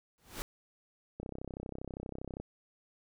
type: noise with exponential growth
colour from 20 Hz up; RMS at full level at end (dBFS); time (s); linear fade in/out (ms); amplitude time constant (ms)
pink; -36; 0.18-0.42; 0; 52
type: click train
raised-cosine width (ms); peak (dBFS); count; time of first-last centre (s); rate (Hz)
2; -27; 40; 1.2-2.4; 32.5
effects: none